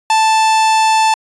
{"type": "tone", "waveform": "45% pulse", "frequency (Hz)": 880, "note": "A5", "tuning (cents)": 0, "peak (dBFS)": -9, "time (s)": [0.1, 1.14], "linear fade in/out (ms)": 2, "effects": ["resampled to 22050 Hz"]}